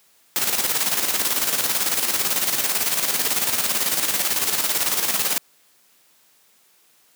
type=noise with tremolo; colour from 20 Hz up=white; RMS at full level=-20 dBFS; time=0.36-5.38 s; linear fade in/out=0 ms; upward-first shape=square; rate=18 Hz; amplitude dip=50%; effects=white hiss -58 dBFS RMS until 7.15 s + high-pass 150 Hz 12 dB/octave